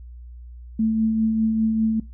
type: tone with tremolo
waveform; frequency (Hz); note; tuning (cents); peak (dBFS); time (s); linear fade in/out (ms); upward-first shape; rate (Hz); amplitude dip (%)
sine; 221.2; A3; +9; -16; 0.79-2; 5; triangle; 5; 40
effects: noise-tail reverb RT60 0.2 s tail -20 dB re dry + added 60 Hz sine -37 dBFS peak until 2.13 s